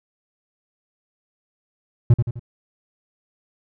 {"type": "tone with echo", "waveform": "triangle", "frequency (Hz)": 118.6, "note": "A#2", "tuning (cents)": 30, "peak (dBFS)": -6, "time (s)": [2.1, 2.14], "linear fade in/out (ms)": 5, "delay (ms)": 85, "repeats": 3, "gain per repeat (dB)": -7, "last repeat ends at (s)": 2.395, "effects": []}